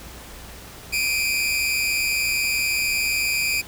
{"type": "tone pair together", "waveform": "sawtooth", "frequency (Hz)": [2349, 2489], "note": ["D7", "D#7"], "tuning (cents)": [0, 0], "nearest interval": "minor second", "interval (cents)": 100, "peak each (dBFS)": -20, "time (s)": [0.92, 3.62], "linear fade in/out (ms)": 20, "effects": ["added 60 Hz sine -44 dBFS peak until 3.67 s", "pink hiss -41 dBFS RMS until 3.67 s"]}